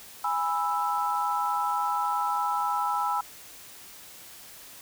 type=chord; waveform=sine; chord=E major; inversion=first; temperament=equal with one note detuned; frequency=824.4 / 987.8 / 1318.5 Hz; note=G#5 / B5 / E6; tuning=-13 / 0 / 0 cents; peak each=-29 dBFS; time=0.24-3.21 s; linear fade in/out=5 ms; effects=white hiss -47 dBFS RMS until 4.81 s